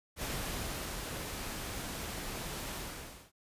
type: noise with ADSR envelope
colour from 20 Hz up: pink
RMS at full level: -37 dBFS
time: 0.16-3.32 s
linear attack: 65 ms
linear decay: 780 ms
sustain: -3 dB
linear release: 560 ms
effects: resampled to 32000 Hz